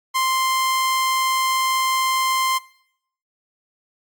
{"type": "tone", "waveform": "sawtooth", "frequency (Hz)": 1046.5, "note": "C6", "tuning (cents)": 0, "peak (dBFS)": -14, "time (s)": [0.14, 2.59], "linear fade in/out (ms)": 20, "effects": ["noise-tail reverb RT60 0.7 s tail -21 dB re dry", "AAC 64 kbps"]}